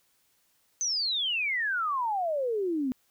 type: exponential sweep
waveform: sine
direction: down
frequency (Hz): 6272 to 247.4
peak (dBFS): -26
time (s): 0.81-2.92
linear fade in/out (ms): 0
effects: white hiss -69 dBFS RMS until 3.1 s